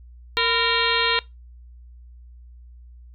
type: harmonic tone with a mistuned harmonic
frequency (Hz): 462.6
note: A#4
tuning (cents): -13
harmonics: 1 / 2 / 3 / 4 / 5 / 6 / 7 / 8 / 9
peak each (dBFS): -27 / -27 / -27 / -27 / -27 / -27 / -27 / -27 / -27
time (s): 0.37-1.19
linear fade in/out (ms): 0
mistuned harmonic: 2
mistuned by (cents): +130
effects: noise-tail reverb RT60 0.2 s tail -22 dB re dry + added 60 Hz sine -42 dBFS peak until 3.14 s